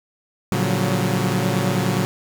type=tone cluster; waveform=sawtooth; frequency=114.2 / 141.8 / 179.1 / 188.6 Hz; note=A#2 / C#3 / F3 / F#3; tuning=-35 / +40 / +44 / +33 cents; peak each=-20 dBFS; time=0.52-2.05 s; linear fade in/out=0 ms; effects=7-bit